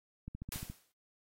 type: click train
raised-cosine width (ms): 5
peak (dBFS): -30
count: 7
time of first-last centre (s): 0.28-0.7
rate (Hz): 14.3
type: noise with exponential decay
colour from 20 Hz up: white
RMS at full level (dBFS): -39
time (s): 0.52-0.92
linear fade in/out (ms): 1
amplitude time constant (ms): 85
effects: AAC 48 kbps